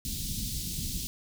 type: band-stop noise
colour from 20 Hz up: pink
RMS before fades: -34 dBFS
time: 0.05-1.07 s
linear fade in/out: 0 ms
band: 230 to 3700 Hz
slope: 24 dB/octave
effects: none